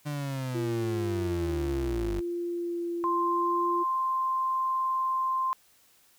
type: linear sweep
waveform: 35% pulse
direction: down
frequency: 149.3 to 46.25 Hz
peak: -29 dBFS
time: 0.05-2.21 s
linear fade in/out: 20 ms
type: tone with vibrato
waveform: sine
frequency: 344.5 Hz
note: F4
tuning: 24 cents flat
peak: -29 dBFS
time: 0.54-3.84 s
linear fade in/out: 20 ms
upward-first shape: sine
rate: 0.7 Hz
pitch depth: 10 cents each way
type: tone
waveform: sine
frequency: 1046.5 Hz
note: C6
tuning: in tune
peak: -25 dBFS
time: 3.04-5.53 s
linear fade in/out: 0 ms
effects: white hiss -62 dBFS RMS until 6.18 s